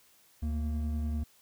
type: tone pair together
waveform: triangle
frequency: 73.42 / 230.4 Hz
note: D2 / A#3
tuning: 0 / -20 cents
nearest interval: octave + minor sixth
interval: 1980 cents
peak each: -28 / -36 dBFS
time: 0.42-1.24 s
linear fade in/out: 10 ms
effects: white hiss -63 dBFS RMS until 1.41 s